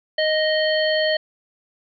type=harmonic tone; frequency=622.3 Hz; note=D#5; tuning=in tune; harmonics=1 / 3 / 5 / 7; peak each=-19 / -24 / -26 / -27 dBFS; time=0.18-1.17 s; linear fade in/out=5 ms; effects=none